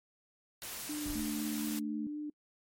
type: noise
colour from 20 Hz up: white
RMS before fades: -42 dBFS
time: 0.62-1.79 s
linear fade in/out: 0 ms
type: tone with vibrato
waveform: sine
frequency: 297.6 Hz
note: D4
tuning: 23 cents sharp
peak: -36 dBFS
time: 0.89-2.3 s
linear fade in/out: 5 ms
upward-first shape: sine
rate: 4 Hz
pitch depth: 13 cents each way
type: noise with exponential decay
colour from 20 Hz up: brown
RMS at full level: -39 dBFS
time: 1.05-1.65 s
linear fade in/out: 0 ms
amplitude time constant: 130 ms
type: tone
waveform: sine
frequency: 220 Hz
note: A3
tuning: in tune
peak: -36 dBFS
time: 1.15-2.07 s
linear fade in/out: 2 ms
effects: noise-tail reverb RT60 0.1 s tail -26 dB re dry + MP3 64 kbps